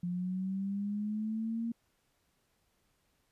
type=linear sweep; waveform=sine; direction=up; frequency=174.61 to 233 Hz; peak=-32 dBFS; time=0.03-1.72 s; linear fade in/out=5 ms; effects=pink hiss -75 dBFS RMS until 3.31 s + resampled to 32000 Hz